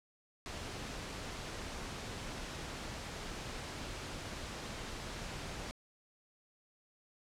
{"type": "noise", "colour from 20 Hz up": "pink", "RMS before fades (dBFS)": -43, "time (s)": [0.46, 5.71], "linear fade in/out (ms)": 0, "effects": ["low-pass 7000 Hz 12 dB/octave"]}